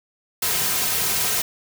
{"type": "noise with comb filter", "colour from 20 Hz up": "white", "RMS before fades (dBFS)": -22, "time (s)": [0.42, 1.42], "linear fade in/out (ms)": 5, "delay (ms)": 3.5, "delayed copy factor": -0.55, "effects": []}